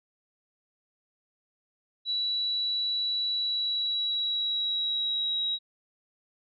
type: tone with pitch glide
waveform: sine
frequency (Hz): 3931 to 3839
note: B7 to B7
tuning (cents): -9 to -50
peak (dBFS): -26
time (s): 2.05-5.59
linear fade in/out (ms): 50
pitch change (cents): -41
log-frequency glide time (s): 3.3-5.47
effects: none